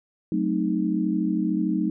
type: chord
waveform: sine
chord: F# diminished seventh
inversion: none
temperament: equal with one note detuned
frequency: 186.61 / 220 / 261.6 / 311.1 Hz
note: F#3 / A3 / C4 / Eb4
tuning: +15 / 0 / 0 / 0 cents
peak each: -26 / -27 / -31 / -25 dBFS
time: 0.32-1.9 s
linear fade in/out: 2 ms
effects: none